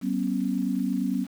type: tone cluster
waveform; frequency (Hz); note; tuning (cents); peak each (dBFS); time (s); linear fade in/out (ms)
sine; 190.8 / 242.3 / 271; G3 / B3 / C#4; -47 / -33 / -39; -28; 0.01-1.27; 50
effects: 8-bit